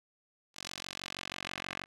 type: tone with band-pass filter sweep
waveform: 10% pulse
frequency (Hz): 46.25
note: F#1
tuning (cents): 0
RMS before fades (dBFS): -43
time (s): 0.54-1.86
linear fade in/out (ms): 50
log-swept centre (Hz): 5100 to 2100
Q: 1.2
effects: none